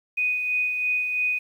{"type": "tone with tremolo", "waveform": "sine", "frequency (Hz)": 2489, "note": "D#7", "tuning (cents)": 0, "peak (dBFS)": -20, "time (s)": [0.17, 1.39], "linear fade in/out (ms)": 10, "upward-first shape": "sine", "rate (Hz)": 3, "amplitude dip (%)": 40, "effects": ["9-bit"]}